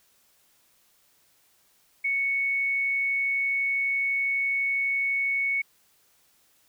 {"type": "tone", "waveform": "sine", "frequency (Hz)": 2217, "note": "C#7", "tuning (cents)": 0, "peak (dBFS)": -23, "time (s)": [2.04, 5.62], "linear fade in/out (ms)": 10, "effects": ["white hiss -64 dBFS RMS until 6.68 s"]}